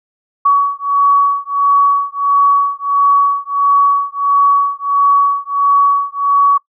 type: beating tone pair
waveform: sine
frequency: 1128 / 1129.5 Hz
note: C#6 / C#6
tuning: +30 / +32 cents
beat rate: 1.5 Hz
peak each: -12 dBFS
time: 0.45-6.58 s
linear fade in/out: 10 ms
effects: noise-tail reverb RT60 0.1 s tail -21 dB re dry